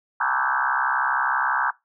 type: tone with frequency modulation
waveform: sine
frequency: 1230 Hz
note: D#6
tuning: 20 cents flat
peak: -19 dBFS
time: 0.2-1.71 s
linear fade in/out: 10 ms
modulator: 66.2 Hz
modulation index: 5.8
effects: noise-tail reverb RT60 0.2 s tail -21 dB re dry